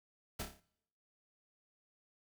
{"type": "noise with echo", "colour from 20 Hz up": "pink", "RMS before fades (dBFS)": -39, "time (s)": [0.39, 0.43], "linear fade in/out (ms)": 10, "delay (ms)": 29, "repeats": 6, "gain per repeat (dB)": -5, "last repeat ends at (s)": 0.604, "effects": ["noise-tail reverb RT60 0.8 s tail -23 dB re dry"]}